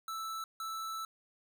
square tone bursts at uneven times, 1318.5 Hz, E6, in tune, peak -38 dBFS, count 2, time 0.08-0.44 / 0.6-1.05 s, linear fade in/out 2 ms, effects none

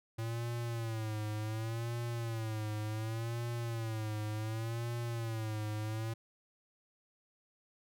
square tone with vibrato, 112.4 Hz, A2, 37 cents sharp, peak -36 dBFS, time 0.18-6.14 s, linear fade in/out 10 ms, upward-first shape sine, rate 0.68 Hz, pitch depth 92 cents each way, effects none

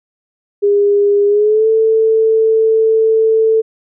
sine tone with pitch glide, 406.6 to 443.4 Hz, G#4 to A4, -37 to +13 cents, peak -8 dBFS, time 0.62-3.62 s, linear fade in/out 20 ms, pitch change +150 cents, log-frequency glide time 1.27-1.68 s, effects none

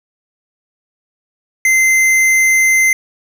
sine tone with hard clipping, 2073 Hz, C7, 17 cents flat, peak -10 dBFS, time 1.65-2.93 s, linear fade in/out 2 ms, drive 13 dB, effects none

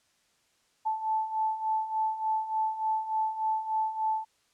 sine beating tone pair, 873 / 876.4 Hz, A5 / A5, -14 / -7 cents, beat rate 3.4 Hz, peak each -33 / -28 dBFS, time 0.85-4.25 s, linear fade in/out 20 ms, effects white hiss -69 dBFS RMS until 4.53 s + low-pass 8000 Hz 12 dB/octave

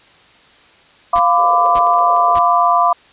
sine chord, B diminished, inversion second, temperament equal with one note detuned, 698.5 / 1005.6 / 1174.7 Hz, F5 / B5 / D6, 0 / +31 / 0 cents, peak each -14 dBFS, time 1.13-2.93 s, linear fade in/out 5 ms
pink noise bursts, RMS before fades -27 dBFS, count 3, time 1.15-2.394 s, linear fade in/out 10 ms, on 48 ms, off 550 ms
white band-pass noise, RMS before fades -32 dBFS, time 1.38-2.36 s, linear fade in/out 0 ms, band 440 to 580 Hz, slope 48 dB/octave
clicks, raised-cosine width 0.3 ms, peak -24 dBFS, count 5, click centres 1.661 / 1.87 / 1.937 / 1.988 / 2.165 s
effects white hiss -47 dBFS RMS until 3.12 s + resampled to 8000 Hz

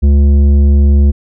sine tone with tanh clipping, 71 Hz, C#2, 42 cents sharp, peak -6 dBFS, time 0.02-1.12 s, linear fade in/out 20 ms, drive 10 dB, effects none

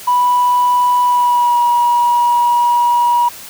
sine tone with pitch glide, 984 to 960.4 Hz, B5 to B5, -7 to -49 cents, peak -8 dBFS, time 0.07-3.29 s, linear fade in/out 10 ms, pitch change -42 cents, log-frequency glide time 1.03-1.59 s, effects tanh soft clip ceiling -6 dBFS + white hiss -33 dBFS RMS until 3.49 s

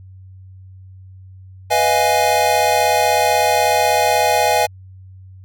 square chord, F half-diminished seventh, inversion second, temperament equal, 493.9 / 622.3 / 698.5 / 830.6 Hz, Cb5 / Eb5 / F5 / Ab5, 0 / 0 / 0 / 0 cents, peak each -22 / -20 / -20 / -17 dBFS, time 1.7-4.67 s, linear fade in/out 20 ms, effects added 94 Hz sine -37 dBFS peak until 5.44 s

